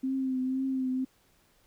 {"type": "tone with vibrato", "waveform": "sine", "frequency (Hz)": 261.6, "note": "C4", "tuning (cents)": 0, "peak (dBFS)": -27, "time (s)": [0.03, 1.05], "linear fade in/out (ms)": 10, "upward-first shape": "triangle", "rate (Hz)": 2, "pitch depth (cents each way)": 39, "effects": ["pink hiss -66 dBFS RMS until 1.66 s"]}